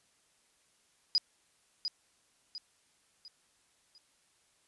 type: tone with echo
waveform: sine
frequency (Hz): 4939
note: D#8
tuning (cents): -14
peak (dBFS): -23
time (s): 1.15-1.18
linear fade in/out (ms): 0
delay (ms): 700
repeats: 4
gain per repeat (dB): -8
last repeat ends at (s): 3.98
effects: white hiss -70 dBFS RMS until 4.67 s + resampled to 24000 Hz